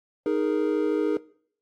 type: chord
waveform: triangle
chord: D# suspended fourth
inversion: none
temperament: equal with one note detuned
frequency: 311.1 / 415.3 / 468.3 Hz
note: D#4 / G#4 / A#4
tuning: 0 / 0 / +8 cents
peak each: -24 / -24 / -25 dBFS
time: 0.26-1.17 s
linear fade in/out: 2 ms
effects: noise-tail reverb RT60 0.6 s tail -22 dB re dry + AAC 64 kbps